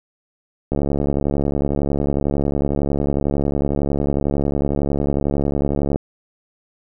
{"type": "click train", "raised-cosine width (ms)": 2, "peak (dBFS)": -7, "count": 373, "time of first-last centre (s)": [0.72, 5.959], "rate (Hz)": 71, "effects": []}